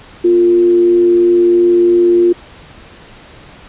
sine tone with frequency modulation, 350 Hz, F4, 4 cents sharp, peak -6 dBFS, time 0.24-2.33 s, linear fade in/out 10 ms, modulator 103 Hz, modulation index 0.21, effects pink hiss -38 dBFS RMS until 3.68 s + resampled to 8000 Hz

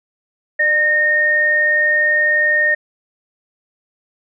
sine tone pair together, 602 / 1840.8 Hz, D5 / A#6, +43 / -22 cents, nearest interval octave + perfect fifth, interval 1935 cents, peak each -22 / -12 dBFS, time 0.59-2.75 s, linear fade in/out 10 ms, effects none

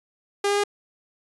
sawtooth tone with pitch steps, 403.6 / 406.2 / 408.8 Hz, G#4 / G#4 / G#4, -49 / -38 / -27 cents, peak -16 dBFS, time 0.44-0.638 s, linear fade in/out 5 ms, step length 66 ms, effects resampled to 24000 Hz

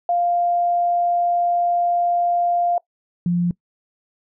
sine tone pair in turn, 698.5 / 174.62 Hz, F5 / F3, 0 / 0 cents, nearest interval 2 octaves, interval 2400 cents, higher first, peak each -16 dBFS, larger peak neither, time 0.09-2.78 / 3.26-3.51 s, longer first, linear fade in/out 2 ms, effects noise-tail reverb RT60 0.1 s tail -22 dB re dry

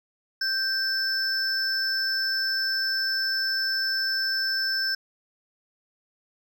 triangle tone pair together, 1568 / 5280 Hz, G6 / E8, 0 / +2 cents, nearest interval octave + major sixth, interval 2102 cents, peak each -25 dBFS, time 0.41-4.95 s, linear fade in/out 5 ms, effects none

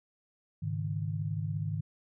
sine chord, Ab suspended fourth, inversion none, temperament equal, 103.83 / 138.59 / 155.56 Hz, Ab2 / Db3 / Eb3, 0 / 0 / 0 cents, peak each -34 / -39 / -34 dBFS, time 0.62-1.81 s, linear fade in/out 10 ms, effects none

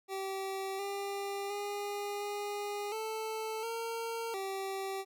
25% pulse tone with pitch steps, 386.3 / 398.8 / 407.8 / 410.2 / 439.8 / 458.5 / 387.5 Hz, G4 / G4 / G#4 / G#4 / A4 / A#4 / G4, -25 / +30 / -32 / -21 / -1 / -29 / -20 cents, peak -32 dBFS, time 0.08-5.05 s, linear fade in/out 50 ms, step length 710 ms, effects none

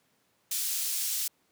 pink high-pass noise, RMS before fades -31 dBFS, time 0.51-1.28 s, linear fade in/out 5 ms, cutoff 5800 Hz, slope 12 dB/octave, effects pink hiss -70 dBFS RMS until 1.51 s + high-pass 150 Hz 12 dB/octave

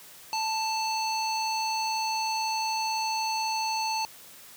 square tone with low-pass filter, 882 Hz, A5, 4 cents sharp, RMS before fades -29 dBFS, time 0.33-4.05 s, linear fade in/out 0 ms, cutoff 5300 Hz, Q 7.7, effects white hiss -49 dBFS RMS until 4.56 s + high-pass 80 Hz 12 dB/octave

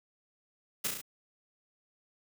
white noise with echo, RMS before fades -31 dBFS, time 0.84-0.88 s, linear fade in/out 10 ms, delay 34 ms, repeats 4, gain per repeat -3 dB, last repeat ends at 1.016 s, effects none

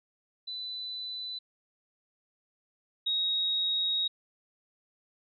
sine tone pair in turn, 3995 / 3779 Hz, B7 / A#7, +19 / +23 cents, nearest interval minor second, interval 96 cents, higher first, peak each -35 / -26 dBFS, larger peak second, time 0.47-1.39 / 3.06-4.08 s, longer second, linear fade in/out 10 ms, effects none

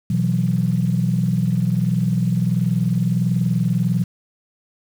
sine chord, B suspended fourth, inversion none, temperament equal, 123.47 / 164.81 / 185 Hz, B2 / E3 / F#3, 0 / 0 / 0 cents, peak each -20 dBFS, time 0.1-4.04 s, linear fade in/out 5 ms, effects tanh soft clip ceiling -7 dBFS + 7-bit

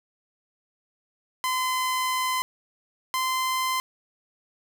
sawtooth tone pair in turn, 1025 / 1035.1 Hz, C6 / C6, -36 / -19 cents, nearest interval unison, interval 17 cents, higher second, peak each -20 dBFS, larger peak neither, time 1.44-2.42 / 3.14-3.8 s, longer first, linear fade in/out 0 ms, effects none

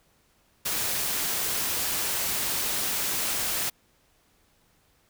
white noise, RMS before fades -28 dBFS, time 0.65-3.7 s, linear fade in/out 10 ms, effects pink hiss -65 dBFS RMS until 5.09 s

